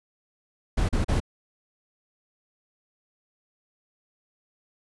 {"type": "noise bursts", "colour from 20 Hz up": "brown", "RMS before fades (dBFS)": -23, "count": 3, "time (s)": [0.77, 1.202], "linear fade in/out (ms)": 10, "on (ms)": 120, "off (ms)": 36, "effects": ["resampled to 24000 Hz"]}